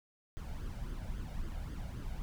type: noise with flanger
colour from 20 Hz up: brown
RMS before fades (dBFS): -40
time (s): 0.37-2.22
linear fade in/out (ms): 0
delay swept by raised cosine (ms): 0.61 to 1.39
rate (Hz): 3.7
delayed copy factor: +0.6
effects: none